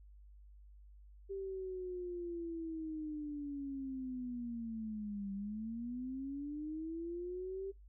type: linear two-way sweep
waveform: sine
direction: down then up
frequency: 393.2 to 195.5 to 393.2 Hz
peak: -39 dBFS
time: 1.29-7.72 s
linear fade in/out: 20 ms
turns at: 5.33 s
effects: noise-tail reverb RT60 0.2 s tail -24 dB re dry + added 50 Hz sine -55 dBFS peak until 7.88 s